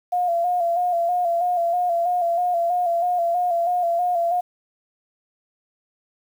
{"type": "tone with vibrato", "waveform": "sine", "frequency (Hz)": 698.5, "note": "F5", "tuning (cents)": 0, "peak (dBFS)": -18, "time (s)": [0.12, 4.41], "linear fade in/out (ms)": 10, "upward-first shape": "square", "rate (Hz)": 3.1, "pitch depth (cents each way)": 43, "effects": ["8-bit"]}